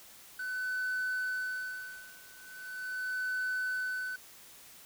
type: tone with tremolo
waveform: triangle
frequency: 1507 Hz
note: F#6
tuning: 31 cents sharp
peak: -28 dBFS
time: 0.39-4.16 s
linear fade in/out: 5 ms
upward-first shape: sine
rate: 0.4 Hz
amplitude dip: 95%
effects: tanh soft clip ceiling -25 dBFS + white hiss -54 dBFS RMS until 4.85 s